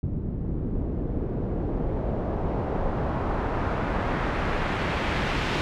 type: noise with low-pass filter sweep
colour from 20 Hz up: pink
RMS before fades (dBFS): -27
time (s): 0.03-5.61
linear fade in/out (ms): 0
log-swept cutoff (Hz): 220 to 3100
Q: 1
effects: none